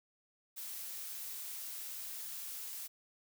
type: noise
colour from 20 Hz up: blue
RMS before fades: -44 dBFS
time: 0.56-2.88 s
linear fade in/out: 20 ms
effects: none